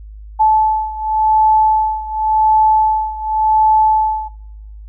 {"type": "beating tone pair", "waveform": "sine", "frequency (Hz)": [868, 868.9], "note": ["A5", "A5"], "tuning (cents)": [-24, -22], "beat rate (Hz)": 0.9, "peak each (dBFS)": [-12, -15], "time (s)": [0.39, 4.29], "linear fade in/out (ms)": 20, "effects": ["noise-tail reverb RT60 0.8 s tail -22 dB re dry", "added 52 Hz sine -31 dBFS peak until 4.88 s"]}